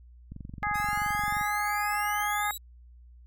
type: click train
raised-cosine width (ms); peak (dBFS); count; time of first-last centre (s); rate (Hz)
5; -28; 26; 0.32-1.412; 22.9
type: harmonic tone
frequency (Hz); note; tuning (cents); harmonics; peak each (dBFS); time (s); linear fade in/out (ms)
415.3; G#4; 0; 2 / 3 / 4 / 5; -30 / -32 / -33 / -34; 0.63-2.51; 0
type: exponential sweep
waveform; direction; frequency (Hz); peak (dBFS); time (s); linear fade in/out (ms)
5% pulse; up; 1244.5 to 3951; -29; 0.74-2.58; 10
effects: added 60 Hz sine -49 dBFS peak until 3.26 s